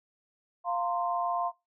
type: chord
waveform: sine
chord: F suspended fourth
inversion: none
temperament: equal with one note detuned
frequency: 698.5 / 919.5 / 1046.5 Hz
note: F5 / Bb5 / C6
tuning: 0 / -24 / 0 cents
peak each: -30 / -36 / -32 dBFS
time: 0.64-1.52 s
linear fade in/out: 50 ms
effects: noise-tail reverb RT60 0.2 s tail -18 dB re dry